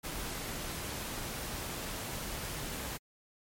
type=noise; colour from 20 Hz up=pink; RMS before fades=-39 dBFS; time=0.03-2.98 s; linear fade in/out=20 ms; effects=MP3 64 kbps